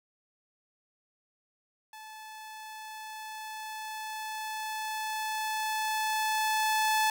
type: tone with level ramp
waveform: sawtooth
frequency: 868 Hz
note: A5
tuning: 24 cents flat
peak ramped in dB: -41 to -20 dBFS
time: 1.93-7.1 s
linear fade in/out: 2 ms
effects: none